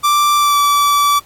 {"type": "tone with pitch glide", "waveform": "45% pulse", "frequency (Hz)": [1174.7, 1155.9], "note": ["D6", "D6"], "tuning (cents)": [0, -28], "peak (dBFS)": -10, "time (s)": [0.03, 1.2], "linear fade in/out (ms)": 20, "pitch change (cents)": -28, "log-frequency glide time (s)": [0.37, 0.58], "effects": ["pink hiss -46 dBFS RMS until 1.25 s", "AAC 64 kbps"]}